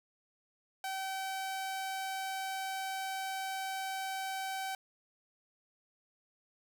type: tone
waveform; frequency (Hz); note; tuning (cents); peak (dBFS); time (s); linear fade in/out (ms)
sawtooth; 768; G5; -36; -32; 0.84-4.75; 2
effects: none